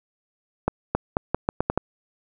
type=accelerating click train; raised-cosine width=1 ms; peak=-6 dBFS; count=8; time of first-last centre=0.68-1.776 s; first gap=270 ms; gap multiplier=0.81; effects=none